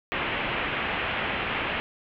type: low-pass noise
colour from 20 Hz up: white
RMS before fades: -29 dBFS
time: 0.12-1.8 s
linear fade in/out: 0 ms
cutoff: 3000 Hz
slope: 48 dB/octave
effects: none